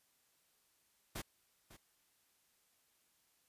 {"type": "noise with echo", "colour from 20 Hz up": "pink", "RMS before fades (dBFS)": -43, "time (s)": [1.15, 1.22], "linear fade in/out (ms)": 10, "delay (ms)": 550, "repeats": 1, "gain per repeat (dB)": -15, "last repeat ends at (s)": 1.77, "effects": ["white hiss -75 dBFS RMS until 3.48 s", "resampled to 32000 Hz"]}